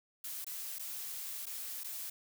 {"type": "noise with dropouts", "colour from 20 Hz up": "blue", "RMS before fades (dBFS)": -42, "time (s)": [0.24, 2.1], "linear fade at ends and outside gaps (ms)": 5, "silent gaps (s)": [[0.445, 0.466], [0.786, 0.794], [1.457, 1.465], [1.836, 1.843]], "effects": []}